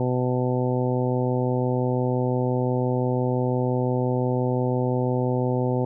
harmonic tone, 125.8 Hz, B2, 32 cents sharp, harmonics 1 / 2 / 3 / 4 / 5 / 6 / 7, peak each -24 / -27 / -28 / -28 / -34 / -36 / -34 dBFS, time 0-5.85 s, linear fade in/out 2 ms, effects none

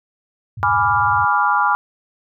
sine tone with vibrato, 101.3 Hz, G#2, 43 cents flat, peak -27 dBFS, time 0.57-1.25 s, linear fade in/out 5 ms, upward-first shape square, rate 18 Hz, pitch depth 230 cents each way
sine chord, G# diminished seventh, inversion none, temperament equal, 830.6 / 987.8 / 1174.7 / 1396.9 Hz, G#5 / B5 / D6 / F6, 0 / 0 / 0 / 0 cents, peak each -19 dBFS, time 0.63-1.75 s, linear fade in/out 0 ms
effects none

